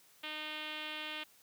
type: tone with low-pass filter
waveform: 5% pulse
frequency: 306.5 Hz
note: D#4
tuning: 26 cents flat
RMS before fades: -42 dBFS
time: 0.23-1.24 s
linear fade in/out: 10 ms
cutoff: 3200 Hz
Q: 2.9
effects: white hiss -64 dBFS RMS until 1.42 s + high-pass 100 Hz 12 dB/octave